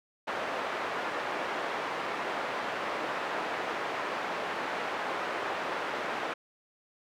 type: band-pass noise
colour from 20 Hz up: pink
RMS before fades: -34 dBFS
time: 0.27-6.34 s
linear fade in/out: 10 ms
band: 510 to 1900 Hz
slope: 12 dB/octave
effects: none